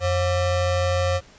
square ring-modulated tone, 313.7 Hz, D#4, 14 cents sharp, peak -17 dBFS, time 0-1.21 s, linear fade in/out 50 ms, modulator 225 Hz, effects pink hiss -50 dBFS RMS until 1.38 s + resampled to 16000 Hz

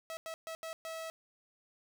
sawtooth tone bursts at uneven times, 649 Hz, E5, 27 cents flat, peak -36 dBFS, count 5, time 0.1-0.17 / 0.26-0.34 / 0.47-0.55 / 0.63-0.73 / 0.85-1.1 s, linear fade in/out 0 ms, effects none

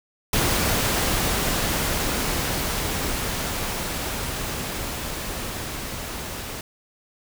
pink noise with level ramp, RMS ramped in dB -21 to -33 dBFS, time 0.33-6.61 s, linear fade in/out 2 ms, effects none

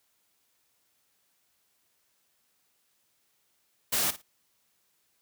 white noise with echo, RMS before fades -27 dBFS, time 3.92-4.11 s, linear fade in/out 10 ms, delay 56 ms, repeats 2, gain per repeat -15 dB, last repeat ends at 4.222 s, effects white hiss -72 dBFS RMS until 5.21 s + high-pass 60 Hz 12 dB/octave

